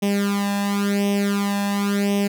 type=tone with flanger; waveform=sawtooth; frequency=201.3 Hz; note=G3; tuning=46 cents sharp; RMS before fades=-21 dBFS; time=0.02-2.28 s; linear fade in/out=10 ms; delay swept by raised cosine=0.34 to 1.16 ms; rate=0.94 Hz; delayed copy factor=+0.85; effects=none